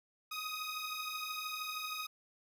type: beating tone pair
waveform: 15% pulse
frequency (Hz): 1244.5 / 1257.5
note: D#6 / D#6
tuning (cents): 0 / +18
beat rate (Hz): 13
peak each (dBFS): -37 / -34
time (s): 0.31-2.07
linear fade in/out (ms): 10
effects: none